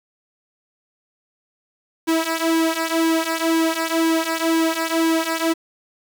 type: tone with flanger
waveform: sawtooth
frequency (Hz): 326.3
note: E4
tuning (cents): -18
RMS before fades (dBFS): -20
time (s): 2.07-5.54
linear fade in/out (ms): 20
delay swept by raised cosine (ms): 1.6 to 3.4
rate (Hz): 2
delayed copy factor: -0.8
effects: 7-bit